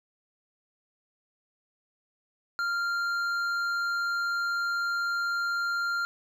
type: tone with hard clipping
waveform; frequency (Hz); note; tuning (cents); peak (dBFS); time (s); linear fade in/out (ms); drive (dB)
sine; 1392; F6; -6; -28; 2.59-6.05; 0; 7
effects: none